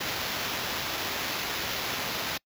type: noise with sample-and-hold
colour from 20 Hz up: white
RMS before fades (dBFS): -32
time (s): 0-2.38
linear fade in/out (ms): 10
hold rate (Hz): 8820
effects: noise-tail reverb RT60 0.1 s tail -26 dB re dry + high-pass 60 Hz 12 dB/octave